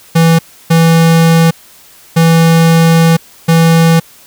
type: tone bursts at uneven times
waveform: square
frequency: 164.81 Hz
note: E3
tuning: in tune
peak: -5 dBFS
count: 4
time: 0.15-0.39 / 0.7-1.51 / 2.16-3.17 / 3.48-4 s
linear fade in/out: 10 ms
effects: white hiss -40 dBFS RMS until 4.26 s